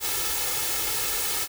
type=noise with comb filter; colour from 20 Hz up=white; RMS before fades=-27 dBFS; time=0-1.48 s; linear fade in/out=50 ms; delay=2.3 ms; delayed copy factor=+0.8; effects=none